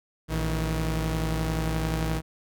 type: tone pair together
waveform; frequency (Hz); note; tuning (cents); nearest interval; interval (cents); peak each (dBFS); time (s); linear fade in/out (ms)
sawtooth; 56.95 / 159.4; A#1 / D#3; -40 / +42; octave + tritone; 1782; -24; 0.28-2.22; 50
effects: none